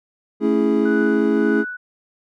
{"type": "chord", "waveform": "triangle", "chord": "A major seventh", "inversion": "none", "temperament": "equal", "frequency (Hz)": [220, 277.2, 329.6, 415.3], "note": ["A3", "C#4", "E4", "G#4"], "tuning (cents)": [0, 0, 0, 0], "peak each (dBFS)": [-18, -19, -19, -18], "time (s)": [0.4, 1.65], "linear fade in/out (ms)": 50}
{"type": "tone with tremolo", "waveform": "sine", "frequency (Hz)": 1480, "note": "F#6", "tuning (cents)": 0, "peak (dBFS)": -24, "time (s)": [0.85, 1.77], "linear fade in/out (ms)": 10, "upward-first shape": "sine", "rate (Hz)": 1.7, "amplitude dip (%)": 75}
{"effects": []}